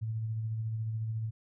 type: tone with tremolo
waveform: sine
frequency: 111 Hz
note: A2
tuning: 16 cents sharp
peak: -30 dBFS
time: 0.01-1.31 s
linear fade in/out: 20 ms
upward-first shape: sine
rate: 14 Hz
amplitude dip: 30%
effects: none